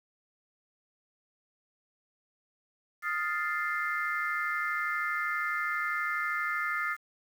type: chord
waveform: sine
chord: F dominant seventh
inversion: third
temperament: equal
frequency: 1244.5 / 1396.9 / 1760 / 2093 Hz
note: Eb6 / F6 / A6 / C7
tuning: 0 / 0 / 0 / 0 cents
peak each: -34 dBFS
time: 3.02-6.97 s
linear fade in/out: 50 ms
effects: tanh soft clip ceiling -19 dBFS + 9-bit